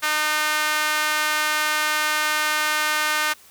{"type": "tone with high-pass filter", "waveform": "sawtooth", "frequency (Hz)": 304.7, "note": "D#4", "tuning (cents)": -36, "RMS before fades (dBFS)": -22, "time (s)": [0.02, 3.34], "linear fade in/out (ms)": 20, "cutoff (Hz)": 1400, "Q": 1.5, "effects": ["white hiss -50 dBFS RMS until 3.5 s"]}